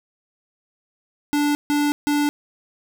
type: tone bursts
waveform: square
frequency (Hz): 292.3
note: D4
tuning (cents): -8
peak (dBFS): -18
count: 3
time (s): 1.33-2.29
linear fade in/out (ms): 0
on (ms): 220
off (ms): 150
effects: none